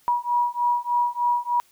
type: beating tone pair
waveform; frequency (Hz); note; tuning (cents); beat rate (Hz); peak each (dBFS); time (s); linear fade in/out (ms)
sine; 963 / 966.3; B5 / B5; -44 / -38; 3.3; -23; 0.08-1.6; 0
effects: white hiss -59 dBFS RMS until 1.71 s